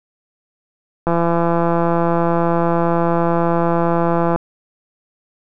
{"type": "click train", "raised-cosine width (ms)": 1, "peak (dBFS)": -4, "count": 557, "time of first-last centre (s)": [1.07, 4.36], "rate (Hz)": 169, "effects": []}